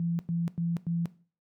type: tone bursts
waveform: sine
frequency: 169.3 Hz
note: E3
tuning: 46 cents sharp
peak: -26 dBFS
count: 4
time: 0-1.057 s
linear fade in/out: 0 ms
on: 190 ms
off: 99 ms
effects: noise-tail reverb RT60 0.4 s tail -17 dB re dry + high-pass 100 Hz 12 dB/octave